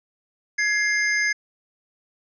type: tone pair together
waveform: square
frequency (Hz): 1678.2 / 2100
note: G#6 / C7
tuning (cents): +18 / +6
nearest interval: major third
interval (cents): 388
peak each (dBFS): -23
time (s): 0.58-1.33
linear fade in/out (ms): 10
effects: resampled to 16000 Hz